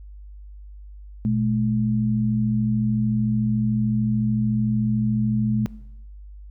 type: tone pair together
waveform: sine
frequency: 120.6 / 214.2 Hz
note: B2 / A3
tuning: -41 / -46 cents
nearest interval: minor seventh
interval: 995 cents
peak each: -23 / -20 dBFS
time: 1.25-5.66 s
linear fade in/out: 0 ms
effects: noise-tail reverb RT60 0.9 s tail -20 dB re dry + added 50 Hz sine -38 dBFS peak until 6.5 s